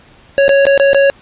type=tone with dropouts; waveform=square; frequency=554.4 Hz; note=C#5; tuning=in tune; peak=-7 dBFS; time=0.38-1.1 s; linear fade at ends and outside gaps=0 ms; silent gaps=0.481-0.492 / 0.654-0.667 / 0.777-0.798 / 0.932-0.946 s; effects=pink hiss -44 dBFS RMS until 1.21 s + resampled to 8000 Hz